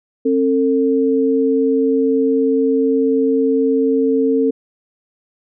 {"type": "tone pair together", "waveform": "sine", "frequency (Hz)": [268.1, 449.5], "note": ["C4", "A4"], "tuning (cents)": [42, 37], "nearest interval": "major sixth", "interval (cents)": 895, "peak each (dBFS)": -15, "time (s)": [0.25, 4.51], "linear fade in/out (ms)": 10, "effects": []}